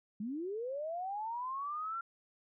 sine linear sweep, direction up, 196.6 to 1378 Hz, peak -36 dBFS, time 0.2-2.01 s, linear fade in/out 5 ms, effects none

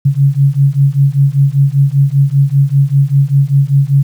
sine beating tone pair, 136.6 / 141.7 Hz, C#3 / C#3, -25 / +38 cents, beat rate 5.1 Hz, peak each -10 dBFS, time 0.05-4.03 s, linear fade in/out 10 ms, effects 7-bit

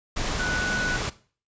sine tone in noise, 1480 Hz, F#6, in tune, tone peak -26 dBFS, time 0.39-0.97 s, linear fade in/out 10 ms, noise pink, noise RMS -28 dBFS, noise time 0.16-1.1 s, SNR -1 dB, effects noise-tail reverb RT60 0.4 s tail -17 dB re dry + resampled to 16000 Hz

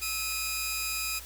10% pulse tone pair together, 1300 / 2460 Hz, E6 / D#7, -24 / -20 cents, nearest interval major seventh, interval 1104 cents, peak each -29 / -22 dBFS, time 0.01-1.2 s, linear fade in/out 20 ms, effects added 60 Hz sine -47 dBFS peak until 1.25 s + white hiss -46 dBFS RMS until 1.25 s

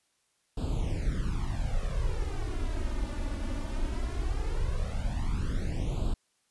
brown noise with flanger, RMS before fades -30 dBFS, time 0.57-6.14 s, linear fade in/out 5 ms, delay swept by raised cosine 0.25 to 3.45 ms, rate 0.18 Hz, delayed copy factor +1, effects white hiss -73 dBFS RMS until 6.5 s + resampled to 24000 Hz

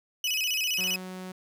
30% pulse tone with vibrato, 2749 Hz, F7, 28 cents flat, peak -23 dBFS, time 0.24-0.96 s, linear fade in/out 2 ms, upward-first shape square, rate 15 Hz, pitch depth 130 cents each way
sawtooth tone, 185 Hz, F#3, in tune, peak -33 dBFS, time 0.78-1.32 s, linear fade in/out 5 ms
effects none

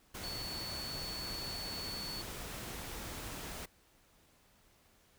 sine tone in noise, 4435 Hz, C#8, in tune, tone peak -41 dBFS, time 0.23-2.22 s, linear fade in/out 10 ms, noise pink, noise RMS -44 dBFS, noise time 0.14-3.66 s, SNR 0 dB, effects pink hiss -67 dBFS RMS until 5.18 s

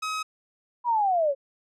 sawtooth tone, 1271 Hz, D#6, 36 cents sharp, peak -24 dBFS, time 0.02-0.23 s, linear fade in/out 10 ms
sine linear sweep, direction down, 987.8 to 531 Hz, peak -20 dBFS, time 0.84-1.35 s, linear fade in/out 50 ms
effects low-pass 8000 Hz 12 dB/octave

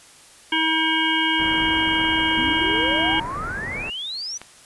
harmonic tone, 319.7 Hz, D#4, 47 cents sharp, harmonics 1 / 3 / 5 / 7 / 9 / 10, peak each -25 / -25 / -25 / -25 / -25 / -25 dBFS, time 0.52-3.2 s, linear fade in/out 5 ms
pink low-pass noise, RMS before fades -33 dBFS, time 1.39-3.9 s, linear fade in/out 5 ms, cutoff 2100 Hz, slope 48 dB/octave
sine exponential sweep, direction up, 231.2 to 6070 Hz, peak -27 dBFS, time 2.37-4.38 s, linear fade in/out 10 ms
click, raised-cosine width 0.3 ms, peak -20 dBFS, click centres 4.416 s
effects white hiss -48 dBFS RMS until 4.65 s + resampled to 24000 Hz

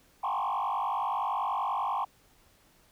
sine tone with frequency modulation, 932.3 Hz, A#5, in tune, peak -26 dBFS, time 0.23-2.05 s, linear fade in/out 10 ms, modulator 50.4 Hz, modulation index 3.7, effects tanh soft clip ceiling -25 dBFS + pink hiss -63 dBFS RMS until 2.91 s

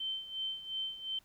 sine tone with tremolo, 3097 Hz, G7, 22 cents flat, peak -33 dBFS, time 0-1.19 s, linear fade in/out 5 ms, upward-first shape sine, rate 2.8 Hz, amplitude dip 75%, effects pink hiss -67 dBFS RMS until 1.24 s

